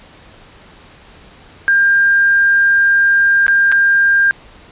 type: tone with dropouts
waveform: sine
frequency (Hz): 1600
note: G6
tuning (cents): +35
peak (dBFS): -8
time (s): 1.68-4.31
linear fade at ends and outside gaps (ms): 0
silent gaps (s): 3.466-3.481 / 3.717-3.723
effects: pink hiss -42 dBFS RMS until 4.71 s + resampled to 8000 Hz